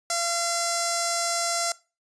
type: tone with notch filter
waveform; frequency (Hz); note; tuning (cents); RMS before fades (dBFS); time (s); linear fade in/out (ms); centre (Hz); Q
5% pulse; 684; F5; -36; -26; 0.1-1.72; 2; 3000; 0.81
effects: noise-tail reverb RT60 0.3 s tail -21 dB re dry + resampled to 22050 Hz